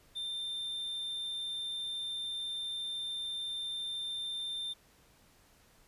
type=tone; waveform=triangle; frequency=3587 Hz; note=A7; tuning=33 cents sharp; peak=-34 dBFS; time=0.15-4.74 s; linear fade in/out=20 ms; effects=pink hiss -64 dBFS RMS until 5.87 s + resampled to 32000 Hz